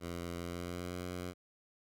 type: tone with pitch glide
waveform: 10% pulse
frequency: 86.3 to 89.5 Hz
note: F2 to F2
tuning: -20 to +43 cents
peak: -31 dBFS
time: 0-1.34 s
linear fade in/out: 50 ms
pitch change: +63 cents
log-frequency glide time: 0.39-0.98 s
effects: none